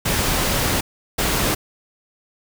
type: noise bursts at uneven times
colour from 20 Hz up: pink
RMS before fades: -20 dBFS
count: 2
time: 0.05-0.81 / 1.18-1.55 s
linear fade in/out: 10 ms
effects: none